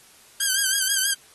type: tone with vibrato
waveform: 5% pulse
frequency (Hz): 1578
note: G6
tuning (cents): +11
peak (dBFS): -10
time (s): 0.4-1.14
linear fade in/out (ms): 5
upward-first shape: sine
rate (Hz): 6.2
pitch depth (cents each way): 68
effects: white hiss -52 dBFS RMS until 1.34 s + AAC 32 kbps